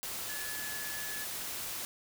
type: tone in noise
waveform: sine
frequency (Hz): 1714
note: A6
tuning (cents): -46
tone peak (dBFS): -42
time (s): 0.29-1.24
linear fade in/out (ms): 0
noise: white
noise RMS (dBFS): -39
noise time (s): 0.03-1.85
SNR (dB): -6
effects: none